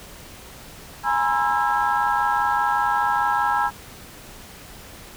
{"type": "tone cluster", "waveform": "sine", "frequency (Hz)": [829, 955, 1040, 1332, 1630], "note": ["G#5", "A#5", "C6", "E6", "G#6"], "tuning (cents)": [-3, 42, -11, 18, -33], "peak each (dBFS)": [-22, -23, -27, -24, -26], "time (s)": [1.03, 3.71], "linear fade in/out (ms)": 50, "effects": ["tanh soft clip ceiling -10 dBFS", "pink hiss -42 dBFS RMS until 5.16 s"]}